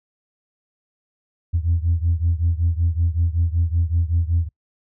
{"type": "beating tone pair", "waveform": "sine", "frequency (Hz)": [82.41, 87.71], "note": ["E2", "F2"], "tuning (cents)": [0, 8], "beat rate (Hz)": 5.3, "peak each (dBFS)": [-18, -20], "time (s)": [1.53, 4.49], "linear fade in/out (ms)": 20, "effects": ["noise-tail reverb RT60 0.1 s tail -25 dB re dry", "tanh soft clip ceiling -11 dBFS"]}